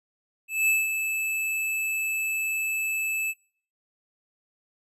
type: tone with ADSR envelope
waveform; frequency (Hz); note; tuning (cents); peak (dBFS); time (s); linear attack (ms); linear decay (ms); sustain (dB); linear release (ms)
square; 2619; E7; -12; -19; 0.48-3.34; 200; 190; -7; 42
effects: noise-tail reverb RT60 0.5 s tail -23 dB re dry + resampled to 32000 Hz